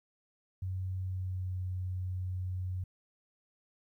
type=tone with pitch glide; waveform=sine; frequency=93.3 to 91.96 Hz; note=F#2 to F#2; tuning=+15 to -10 cents; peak=-33 dBFS; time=0.62-2.84 s; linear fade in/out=5 ms; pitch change=-25 cents; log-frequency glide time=1.01-1.59 s; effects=12-bit